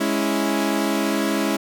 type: chord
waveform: sawtooth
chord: C# minor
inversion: second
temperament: equal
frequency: 207.7 / 277.2 / 329.6 Hz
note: G#3 / C#4 / E4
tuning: 0 / 0 / 0 cents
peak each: -20 dBFS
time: 0-1.57 s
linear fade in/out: 10 ms
effects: none